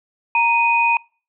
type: tone pair together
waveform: sine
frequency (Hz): 932.3 / 2489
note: A#5 / D#7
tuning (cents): 0 / 0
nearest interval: octave + perfect fourth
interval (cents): 1700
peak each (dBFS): -16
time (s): 0.35-0.97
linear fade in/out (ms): 2
effects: noise-tail reverb RT60 0.4 s tail -26 dB re dry